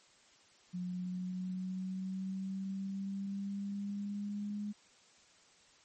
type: linear sweep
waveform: sine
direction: up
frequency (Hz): 179.1 to 207.7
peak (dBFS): -36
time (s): 0.73-4.73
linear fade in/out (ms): 20
effects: white hiss -64 dBFS RMS until 5.84 s + MP3 32 kbps